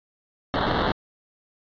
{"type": "noise with sample-and-hold", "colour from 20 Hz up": "white", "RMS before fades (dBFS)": -23, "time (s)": [0.54, 0.92], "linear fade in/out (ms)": 0, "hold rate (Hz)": 2450, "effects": ["resampled to 11025 Hz"]}